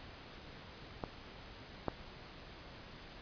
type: clicks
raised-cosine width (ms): 1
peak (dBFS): -23 / -19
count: 2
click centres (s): 1.038 / 1.883
effects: pink hiss -52 dBFS RMS until 3.21 s + resampled to 11025 Hz